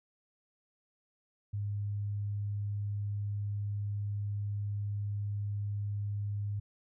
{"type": "tone", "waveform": "sine", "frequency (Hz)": 102.4, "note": "G#2", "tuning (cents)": -24, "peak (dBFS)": -32, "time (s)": [1.53, 6.6], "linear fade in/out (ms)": 10, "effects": []}